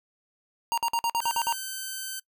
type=tone bursts; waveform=square; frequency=932 Hz; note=A#5; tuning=1 cent flat; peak=-24 dBFS; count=8; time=0.72-1.525 s; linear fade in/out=0 ms; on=56 ms; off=51 ms
type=tone; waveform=5% pulse; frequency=1540 Hz; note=G6; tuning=31 cents flat; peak=-22 dBFS; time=1.21-2.2 s; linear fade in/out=10 ms
effects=noise-tail reverb RT60 0.1 s tail -23 dB re dry